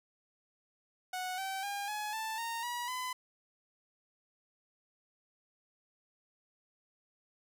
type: tone with pitch steps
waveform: sawtooth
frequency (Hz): 737 / 771 / 806.5 / 843.7 / 882.5 / 923.2 / 965.8 / 1010.3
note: F#5 / G5 / G5 / G#5 / A5 / A#5 / B5 / B5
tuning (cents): -7 / -29 / +49 / +27 / +5 / -17 / -39 / +39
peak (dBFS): -32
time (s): 1.13-3.13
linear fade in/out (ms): 5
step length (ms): 250
effects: none